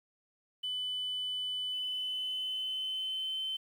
sine tone with pitch glide, 3000 to 3075 Hz, F#7 to G7, +23 to -34 cents, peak -32 dBFS, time 0.63-3.57 s, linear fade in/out 10 ms, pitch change +43 cents, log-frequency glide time 1.69-3.43 s, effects tanh soft clip ceiling -28 dBFS + 10-bit

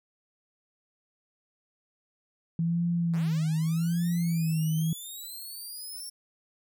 sine tone with vibrato, 164.81 Hz, E3, in tune, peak -24 dBFS, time 2.59-4.93 s, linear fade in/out 2 ms, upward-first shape sine, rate 0.84 Hz, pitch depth 75 cents each way
5% pulse linear sweep, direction up, 130.81 to 5500 Hz, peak -32 dBFS, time 3.13-6.1 s, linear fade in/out 10 ms
effects none

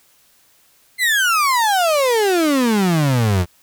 35% pulse exponential sweep, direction down, 2093 to 84.6 Hz, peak -12 dBFS, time 0.98-3.46 s, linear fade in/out 50 ms, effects white hiss -55 dBFS RMS until 3.62 s

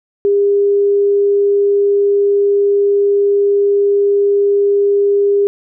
sine tone, 403.3 Hz, G4, 49 cents sharp, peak -9 dBFS, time 0.25-5.47 s, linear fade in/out 0 ms, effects none

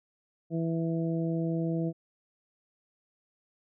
harmonic tone, 164.81 Hz, E3, in tune, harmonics 1 / 2 / 3 / 4, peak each -29 / -32 / -38 / -40 dBFS, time 0.5-1.93 s, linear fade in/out 50 ms, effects none

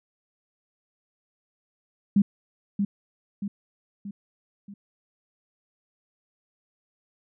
sine tone with echo, 201.1 Hz, G3, 44 cents sharp, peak -15 dBFS, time 2.16-2.22 s, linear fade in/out 5 ms, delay 630 ms, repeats 4, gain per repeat -6 dB, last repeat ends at 4.74 s, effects none

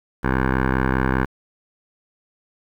10% pulse tone with low-pass filter, 65 Hz, C2, 11 cents flat, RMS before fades -20 dBFS, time 0.23-1.26 s, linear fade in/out 20 ms, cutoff 1500 Hz, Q 3, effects 8-bit

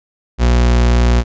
40% pulse tone, 59.9 Hz, A#1, 48 cents sharp, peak -8 dBFS, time 0.38-1.24 s, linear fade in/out 50 ms, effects resampled to 16000 Hz

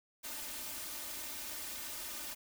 white noise with comb filter, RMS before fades -43 dBFS, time 0.23-2.35 s, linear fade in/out 20 ms, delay 3.3 ms, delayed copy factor +0.85, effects none

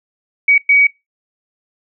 sine tone bursts at uneven times, 2261 Hz, C#7, 34 cents sharp, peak -7 dBFS, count 2, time 0.48-0.58 / 0.69-0.87 s, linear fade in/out 5 ms, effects noise-tail reverb RT60 0.2 s tail -21 dB re dry

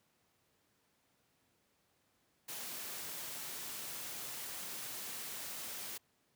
white noise, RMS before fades -44 dBFS, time 2.48-5.98 s, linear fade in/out 10 ms, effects pink hiss -75 dBFS RMS until 6.35 s + high-pass 100 Hz 12 dB/octave

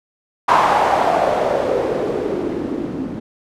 blue noise with low-pass filter sweep, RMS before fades -18 dBFS, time 0.48-3.2 s, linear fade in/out 10 ms, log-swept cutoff 990 to 240 Hz, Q 3.4, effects none

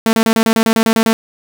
sawtooth tone bursts, 224.5 Hz, A3, 35 cents sharp, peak -6 dBFS, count 11, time 0.06-1.13 s, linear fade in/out 0 ms, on 70 ms, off 30 ms, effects none

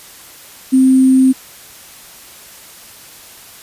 sine tone with sample-and-hold, 261.6 Hz, C4, in tune, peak -6 dBFS, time 0.72-1.33 s, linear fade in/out 20 ms, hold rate 8820 Hz, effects white hiss -38 dBFS RMS until 3.62 s + resampled to 32000 Hz

